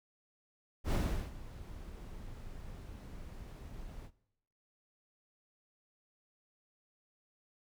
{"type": "noise with ADSR envelope", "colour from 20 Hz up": "brown", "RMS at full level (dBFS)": -28, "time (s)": [0.84, 4.11], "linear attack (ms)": 77, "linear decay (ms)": 390, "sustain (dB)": -19, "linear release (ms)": 63, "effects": ["noise-tail reverb RT60 0.8 s tail -20 dB re dry"]}